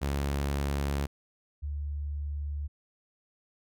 sawtooth / sine tone pair in turn, 70.4 / 72.8 Hz, C#2 / D2, +27 / -15 cents, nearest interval minor second, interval 58 cents, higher second, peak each -24 / -31 dBFS, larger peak first, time 0.01-1.07 / 1.62-2.68 s, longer neither, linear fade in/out 20 ms, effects none

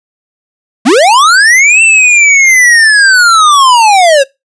square linear two-way sweep, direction up then down, 196 to 2700 to 527 Hz, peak -3 dBFS, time 0.85-4.24 s, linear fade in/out 20 ms, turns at 1.82 s, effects noise-tail reverb RT60 0.2 s tail -23 dB re dry + resampled to 22050 Hz

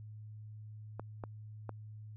clicks, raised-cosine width 1 ms, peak -27 dBFS, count 3, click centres 0.996 / 1.238 / 1.693 s, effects added 107 Hz sine -46 dBFS peak until 2.16 s

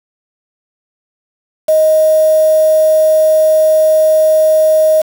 sine tone with quantisation, 625 Hz, D#5, 8 cents sharp, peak -6 dBFS, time 1.68-5.02 s, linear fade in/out 10 ms, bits 4, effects none

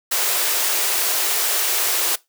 white high-pass noise, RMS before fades -20 dBFS, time 0.11-2.16 s, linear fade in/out 10 ms, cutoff 330 Hz, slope 96 dB/octave, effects noise-tail reverb RT60 0.2 s tail -21 dB re dry

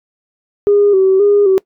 sine tone with vibrato, 394.6 Hz, G4, 11 cents sharp, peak -6 dBFS, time 0.67-1.58 s, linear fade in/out 0 ms, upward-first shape square, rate 1.9 Hz, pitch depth 59 cents each way, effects noise-tail reverb RT60 0.1 s tail -22 dB re dry + tanh soft clip ceiling -2 dBFS

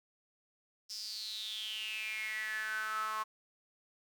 sawtooth tone with high-pass filter sweep, 216.7 Hz, A3, 26 cents flat, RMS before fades -39 dBFS, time 0.89-3.24 s, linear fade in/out 20 ms, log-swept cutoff 5300 to 1100 Hz, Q 9.8, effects 11-bit

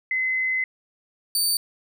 sine / 20% pulse tone pair in turn, 2043 / 4586 Hz, C7 / D8, -42 / -42 cents, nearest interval octave + major second, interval 1400 cents, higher second, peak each -21 / -14 dBFS, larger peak second, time 0.11-0.64 / 1.35-1.57 s, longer first, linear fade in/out 2 ms, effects none

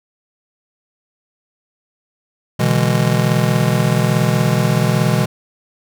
square chord, E dominant seventh, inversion second, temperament just, 123.61 / 148.33 / 164.81 / 206 Hz, B2 / D3 / E3 / G#3, +2 / +18 / 0 / -14 cents, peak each -18 / -20 / -19 / -21 dBFS, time 2.59-5.26 s, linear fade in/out 10 ms, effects none

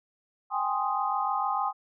sine chord, Ab major seventh, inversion third, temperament equal, 784 / 830.6 / 1046.5 / 1244.5 Hz, G5 / Ab5 / C6 / Eb6, 0 / 0 / 0 / 0 cents, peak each -31 dBFS, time 0.5-1.73 s, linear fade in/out 50 ms, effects none

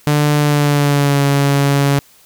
sawtooth tone with pitch glide, 147.9 to 140.73 Hz, D3 to C#3, +13 to +27 cents, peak -7 dBFS, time 0.07-1.99 s, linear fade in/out 0 ms, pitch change -86 cents, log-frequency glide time 0.38-1.23 s, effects white hiss -48 dBFS RMS until 2.25 s

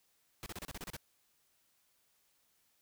pink noise bursts, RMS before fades -44 dBFS, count 9, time 0.43-0.965 s, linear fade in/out 0 ms, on 31 ms, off 32 ms, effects white hiss -74 dBFS RMS until 2.81 s

